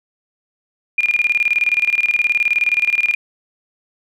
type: tone with tremolo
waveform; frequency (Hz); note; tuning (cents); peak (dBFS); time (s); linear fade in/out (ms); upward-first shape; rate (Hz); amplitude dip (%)
sine; 2418; D7; +50; -11; 0.98-3.15; 5; square; 19; 80
effects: none